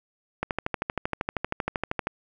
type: click train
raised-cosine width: 0.5 ms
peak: -11 dBFS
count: 22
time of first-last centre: 0.43-2.071 s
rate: 12.8 Hz
effects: none